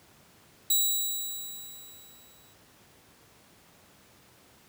10% pulse tone with exponential decay, 3890 Hz, B7, 27 cents flat, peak -13 dBFS, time 0.7-2.54 s, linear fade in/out 5 ms, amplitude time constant 400 ms, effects pink hiss -58 dBFS RMS until 4.68 s + high-pass 80 Hz 12 dB/octave

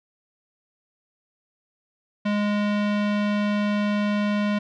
square tone with low-pass filter, 206.9 Hz, G#3, 6 cents flat, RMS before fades -23 dBFS, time 2.25-4.59 s, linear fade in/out 10 ms, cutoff 3000 Hz, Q 1.2, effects none

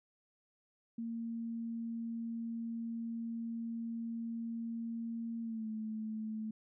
sine tone with pitch glide, 230 to 218 Hz, A#3 to A3, -23 to -16 cents, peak -37 dBFS, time 0.98-6.51 s, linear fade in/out 5 ms, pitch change -93 cents, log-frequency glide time 5.42-5.68 s, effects none

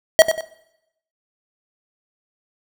square tone with echo, 641 Hz, E5, 49 cents flat, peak -6 dBFS, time 0.19-0.22 s, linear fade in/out 0 ms, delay 94 ms, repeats 2, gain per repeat -10 dB, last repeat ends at 0.408 s, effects noise-tail reverb RT60 0.8 s tail -18 dB re dry

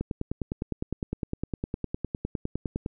click train, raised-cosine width 3 ms, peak -16 dBFS, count 29, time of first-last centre 0.01-2.861 s, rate 9.82 Hz, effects none

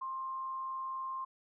sine tone with amplitude modulation, 1056 Hz, C6, 16 cents sharp, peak -35 dBFS, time 0.01-1.25 s, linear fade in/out 10 ms, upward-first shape sine, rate 144 Hz, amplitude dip 25%, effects none

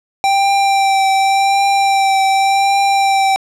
square tone with vibrato, 784 Hz, G5, in tune, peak -11 dBFS, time 0.24-3.36 s, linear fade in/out 0 ms, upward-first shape triangle, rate 0.88 Hz, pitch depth 22 cents each way, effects low-pass 8000 Hz 12 dB/octave

